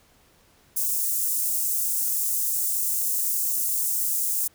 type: high-pass noise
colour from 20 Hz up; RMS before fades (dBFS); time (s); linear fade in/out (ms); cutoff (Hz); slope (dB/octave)
white; -25; 0.76-4.48; 10; 7200; 24
effects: pink hiss -59 dBFS RMS until 4.54 s